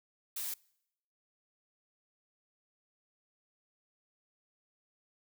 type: noise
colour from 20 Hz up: blue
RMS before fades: -38 dBFS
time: 0.36-0.54 s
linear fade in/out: 5 ms
effects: noise-tail reverb RT60 0.8 s tail -25 dB re dry